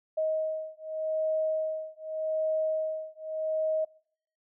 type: beating tone pair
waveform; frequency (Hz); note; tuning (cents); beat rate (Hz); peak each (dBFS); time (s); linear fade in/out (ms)
sine; 629 / 629.84; D#5 / D#5; +19 / +21; 0.84; -31; 0.17-3.85; 10
effects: noise-tail reverb RT60 0.6 s tail -25 dB re dry